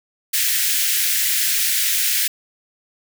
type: high-pass noise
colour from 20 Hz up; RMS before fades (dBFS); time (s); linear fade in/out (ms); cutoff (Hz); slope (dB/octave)
white; -19; 0.33-2.28; 10; 1600; 48
effects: none

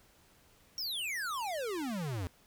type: exponential sweep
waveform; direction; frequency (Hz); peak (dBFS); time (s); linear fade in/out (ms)
square; down; 5660 to 83.3; -35; 0.78-2.27; 0
effects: pink hiss -64 dBFS RMS until 2.46 s

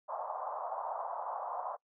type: band-pass noise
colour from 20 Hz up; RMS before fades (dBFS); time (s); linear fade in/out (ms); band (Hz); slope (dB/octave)
pink; -39; 0.08-1.77; 20; 620 to 1100; 48
effects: noise-tail reverb RT60 0.1 s tail -23 dB re dry

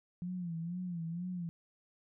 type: tone with vibrato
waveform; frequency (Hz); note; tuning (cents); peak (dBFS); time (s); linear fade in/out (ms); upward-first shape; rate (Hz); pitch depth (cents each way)
sine; 173; F3; -16; -36; 0.22-1.49; 0; sine; 2.1; 96
effects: none

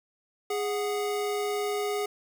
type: tone pair together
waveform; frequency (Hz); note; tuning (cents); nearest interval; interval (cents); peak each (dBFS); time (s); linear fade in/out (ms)
square; 413.4 / 736.6; G#4 / F#5; -8 / -8; minor seventh; 1000; -29 / -35; 0.5-2.06; 5
effects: 9-bit

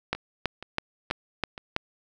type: two click trains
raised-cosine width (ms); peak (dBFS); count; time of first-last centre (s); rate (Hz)
0.3; -9 / -22; 6 / 4; 0.13-1.764 / 0.15-1.579; 3.06 / 2.1
effects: none

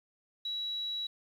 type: tone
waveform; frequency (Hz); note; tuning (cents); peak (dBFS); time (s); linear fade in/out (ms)
sine; 3900; B7; -23; -33; 0.45-1.07; 5
effects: 10-bit

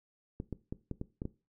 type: clicks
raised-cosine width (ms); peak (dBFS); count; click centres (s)
3; -24; 7; 0.401 / 0.527 / 0.725 / 0.913 / 1.014 / 1.219 / 1.254
effects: noise-tail reverb RT60 0.3 s tail -18 dB re dry

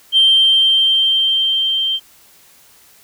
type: tone with level ramp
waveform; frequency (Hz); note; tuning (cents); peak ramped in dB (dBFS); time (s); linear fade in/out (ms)
sine; 3144; G7; +4; -6 to -15; 0.12-2; 50
effects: tanh soft clip ceiling -3 dBFS + white hiss -48 dBFS RMS until 3.03 s

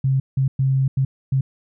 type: tone bursts at uneven times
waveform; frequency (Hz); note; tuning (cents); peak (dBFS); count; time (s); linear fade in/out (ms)
sine; 133.8; C3; +39; -15; 5; 0.04-0.2 / 0.37-0.48 / 0.59-0.88 / 0.97-1.05 / 1.32-1.41; 5
effects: none

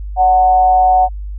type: tone with frequency modulation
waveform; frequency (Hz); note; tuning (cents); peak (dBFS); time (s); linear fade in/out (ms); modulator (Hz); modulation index
sine; 740; F#5; 0; -7; 0.16-1.09; 50; 165; 0.34
effects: added 50 Hz sine -22 dBFS peak until 1.38 s

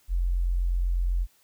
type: tone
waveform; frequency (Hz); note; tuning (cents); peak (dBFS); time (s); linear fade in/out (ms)
sine; 44.03; F1; +15; -22; 0.08-1.27; 50
effects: white hiss -63 dBFS RMS until 1.43 s

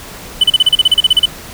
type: tone bursts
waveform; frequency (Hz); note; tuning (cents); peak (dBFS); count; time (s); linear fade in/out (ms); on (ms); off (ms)
triangle; 3000; F#7; +23; -3; 14; 0.41-1.257; 5; 28; 35
effects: pink hiss -31 dBFS RMS until 1.53 s

